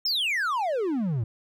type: exponential sweep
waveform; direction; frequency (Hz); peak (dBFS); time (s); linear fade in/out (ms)
triangle; down; 5500 to 104.6; -22; 0.05-1.24; 5
effects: none